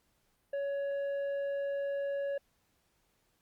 triangle tone with tanh clipping, 560 Hz, C#5, 18 cents sharp, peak -33 dBFS, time 0.53-2.38 s, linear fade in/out 5 ms, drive 10 dB, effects pink hiss -74 dBFS RMS until 3.41 s + Opus 48 kbps

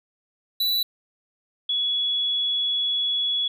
square / sine tone pair in turn, 3957 / 3380 Hz, B7 / G#7, +3 / +30 cents, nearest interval minor third, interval 273 cents, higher first, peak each -21 dBFS, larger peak neither, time 0.6-0.83 / 1.69-3.48 s, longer second, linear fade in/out 5 ms, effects none

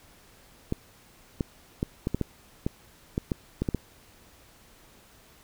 clicks, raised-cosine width 3 ms, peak -13 dBFS, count 12, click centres 0.724 / 1.408 / 1.829 / 2.071 / 2.146 / 2.213 / 2.665 / 3.179 / 3.318 / 3.62 / 3.688 / 3.747 s, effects pink hiss -56 dBFS RMS until 5.43 s

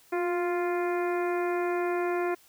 harmonic tone with a mistuned harmonic, 349.2 Hz, F4, in tune, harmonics 1 / 2 / 3 / 4 / 5 / 6 / 7, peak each -27 / -33 / -37 / -39 / -41 / -43 / -44 dBFS, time 0.12-2.35 s, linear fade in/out 10 ms, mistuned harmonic 1, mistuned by +28 cents, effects white hiss -59 dBFS RMS until 2.48 s

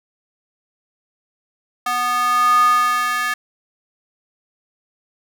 square tone with high-pass filter sweep, 245.8 Hz, B3, 8 cents flat, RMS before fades -17 dBFS, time 1.86-3.34 s, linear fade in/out 5 ms, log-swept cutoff 1000 to 1500 Hz, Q 8.7, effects none

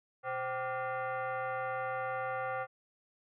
sine tone with frequency modulation, 123.47 Hz, B2, in tune, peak -33 dBFS, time 0.23-2.67 s, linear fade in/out 50 ms, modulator 647 Hz, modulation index 2.2, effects none

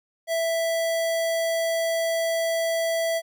square tone, 660 Hz, E5, 2 cents sharp, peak -23 dBFS, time 0.27-3.22 s, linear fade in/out 50 ms, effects none

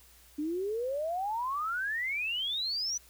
sine exponential sweep, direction up, 289.4 to 6030 Hz, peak -30 dBFS, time 0.38-2.98 s, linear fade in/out 10 ms, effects added 60 Hz sine -61 dBFS peak until 3.09 s + white hiss -59 dBFS RMS until 3.09 s

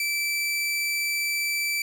sawtooth tone, 2325 Hz, D7, 18 cents flat, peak -21 dBFS, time 0-1.82 s, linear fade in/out 2 ms, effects none

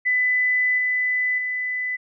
sine tone with level steps, 2000 Hz, B6, 21 cents sharp, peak -17 / -19 / -23 dBFS, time 0.05-1.97 s, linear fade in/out 20 ms, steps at 0.78 / 1.38 s, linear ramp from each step 2 ms, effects none

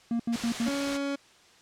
triangle tone bursts, 233.1 Hz, A#3, in tune, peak -23 dBFS, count 4, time 0.11-0.685 s, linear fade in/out 2 ms, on 86 ms, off 77 ms
white noise, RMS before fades -34 dBFS, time 0.32-0.98 s, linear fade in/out 20 ms
30% pulse tone, 280 Hz, C#4, 18 cents sharp, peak -26 dBFS, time 0.66-1.16 s, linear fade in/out 10 ms
effects white hiss -57 dBFS RMS until 1.61 s + low-pass 6000 Hz 12 dB/octave

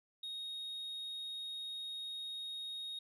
sine tone, 3737 Hz, A#7, 4 cents sharp, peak -38 dBFS, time 0.23-2.99 s, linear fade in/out 5 ms, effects tanh soft clip ceiling -40 dBFS

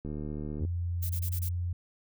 click train, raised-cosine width 3 ms, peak -25 dBFS, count 46, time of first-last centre 0.05-0.65 s, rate 75 Hz
sine tone with pitch glide, 86.8 to 87.86 Hz, F2 to F2, -10 to +11 cents, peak -29 dBFS, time 0.6-1.73 s, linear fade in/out 5 ms, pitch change +21 cents, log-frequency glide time 0.92-1.21 s
violet noise bursts, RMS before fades -38 dBFS, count 5, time 1.02-1.492 s, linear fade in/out 10 ms, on 76 ms, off 23 ms
effects none

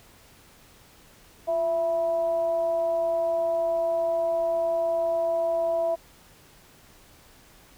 sine tone with frequency modulation, 665 Hz, E5, 15 cents sharp, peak -22 dBFS, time 1.47-5.96 s, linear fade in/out 20 ms, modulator 315 Hz, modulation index 0.3, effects pink hiss -54 dBFS RMS until 7.77 s

